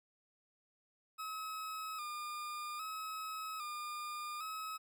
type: tone with vibrato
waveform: 40% pulse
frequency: 1244.5 Hz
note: D#6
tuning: in tune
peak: -40 dBFS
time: 1.18-4.78 s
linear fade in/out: 20 ms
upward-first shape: square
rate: 0.62 Hz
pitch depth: 51 cents each way
effects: none